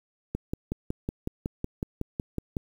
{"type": "click train", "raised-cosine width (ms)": 3, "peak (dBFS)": -16, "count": 13, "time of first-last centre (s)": [0.35, 2.568], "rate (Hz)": 5.41, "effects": ["8-bit"]}